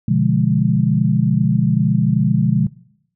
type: chord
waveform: sine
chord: B diminished seventh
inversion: none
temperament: equal with one note detuned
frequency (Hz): 124.4 / 146.83 / 174.61 / 207.7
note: B2 / D3 / F3 / Ab3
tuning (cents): +13 / 0 / 0 / 0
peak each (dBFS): -18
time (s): 0.08-2.67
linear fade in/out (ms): 5
effects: noise-tail reverb RT60 0.8 s tail -23 dB re dry